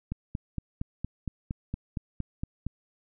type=click train; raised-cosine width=5 ms; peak=-19 dBFS; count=12; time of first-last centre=0.12-2.666 s; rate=4.32 Hz; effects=none